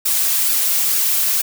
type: noise with flanger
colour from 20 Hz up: blue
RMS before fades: -17 dBFS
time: 0.05-1.42 s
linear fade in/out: 10 ms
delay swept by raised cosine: 0.96 to 4.06 ms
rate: 2.2 Hz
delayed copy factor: -0.5
effects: none